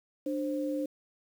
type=tone pair together; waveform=sine; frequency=296.1 / 527.3 Hz; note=D4 / C5; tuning=+14 / +13 cents; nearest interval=minor seventh; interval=999 cents; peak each=-31 / -34 dBFS; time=0.26-0.86 s; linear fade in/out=5 ms; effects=9-bit